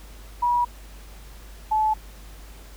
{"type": "tone pair in turn", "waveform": "sine", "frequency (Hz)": [966, 865.1], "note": ["B5", "A5"], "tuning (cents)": [-39, -30], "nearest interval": "major second", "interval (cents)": 191, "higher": "first", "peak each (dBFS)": -18, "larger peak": "neither", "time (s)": [[0.42, 0.65], [1.71, 1.94]], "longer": "neither", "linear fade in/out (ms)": 10, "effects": ["added 50 Hz sine -41 dBFS peak until 2.76 s", "pink hiss -49 dBFS RMS until 2.76 s"]}